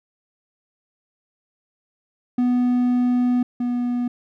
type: tone pair in turn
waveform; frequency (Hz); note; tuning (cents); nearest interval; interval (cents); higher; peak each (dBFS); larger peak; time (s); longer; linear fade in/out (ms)
triangle; 246.9 / 243.9; B3 / B3; 0 / -21; unison; 21; first; -14 / -18; first; 2.38-3.43 / 3.6-4.08; first; 5
effects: none